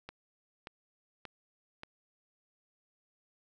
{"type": "click train", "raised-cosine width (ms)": 0.3, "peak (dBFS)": -27, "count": 4, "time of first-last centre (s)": [0.09, 1.834], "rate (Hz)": 1.72, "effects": []}